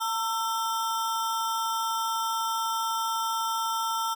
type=ring-modulated tone; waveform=square; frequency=1122 Hz; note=C#6; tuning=21 cents sharp; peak=-24 dBFS; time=0-4.15 s; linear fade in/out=20 ms; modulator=214 Hz; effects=none